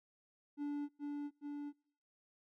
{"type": "tone with echo", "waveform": "triangle", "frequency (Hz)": 290, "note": "D4", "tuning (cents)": -22, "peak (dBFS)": -35, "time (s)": [0.57, 0.89], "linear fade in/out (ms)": 50, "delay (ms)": 420, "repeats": 2, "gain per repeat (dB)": -2, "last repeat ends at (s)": 1.73, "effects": ["noise-tail reverb RT60 0.6 s tail -26 dB re dry"]}